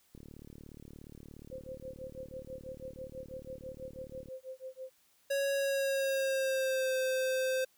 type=click train; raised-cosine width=3 ms; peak=-37 dBFS; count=154; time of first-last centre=0.15-4.285 s; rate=37 Hz
type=tone with tremolo; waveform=sine; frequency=521 Hz; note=C5; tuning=7 cents flat; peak=-39 dBFS; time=1.51-4.9 s; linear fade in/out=10 ms; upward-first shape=sine; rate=6.1 Hz; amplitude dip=100%
type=tone with pitch glide; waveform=square; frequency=554.4 to 520.3 Hz; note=C#5 to C5; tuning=0 to -10 cents; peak=-30 dBFS; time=5.3-7.65 s; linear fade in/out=10 ms; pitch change=-110 cents; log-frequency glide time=5.54-6.96 s
effects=white hiss -69 dBFS RMS until 7.77 s